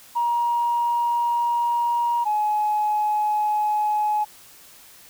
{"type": "tone pair in turn", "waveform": "sine", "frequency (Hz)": [948, 844.6], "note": ["A#5", "G#5"], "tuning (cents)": [29, 29], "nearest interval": "major second", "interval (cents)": 200, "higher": "first", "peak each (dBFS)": -18, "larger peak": "neither", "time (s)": [[0.15, 2.25], [2.25, 4.25]], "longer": "first", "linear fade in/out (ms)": 20, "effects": ["tanh soft clip ceiling -14 dBFS", "white hiss -48 dBFS RMS until 5.09 s"]}